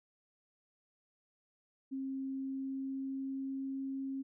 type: tone with pitch glide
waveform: sine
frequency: 267.8 to 269.5 Hz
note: C4 to C#4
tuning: +40 to -49 cents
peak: -36 dBFS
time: 1.91-4.23 s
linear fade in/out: 20 ms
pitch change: +11 cents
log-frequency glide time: 2.25-3.81 s
effects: none